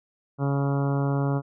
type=harmonic tone; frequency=139.7 Hz; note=C#3; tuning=14 cents sharp; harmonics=1 / 2 / 3 / 4 / 5 / 6 / 7 / 8 / 9 / 10; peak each=-23 / -29 / -33 / -35 / -37 / -39 / -40 / -41 / -42 / -43 dBFS; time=0.38-1.42 s; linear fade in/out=50 ms; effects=none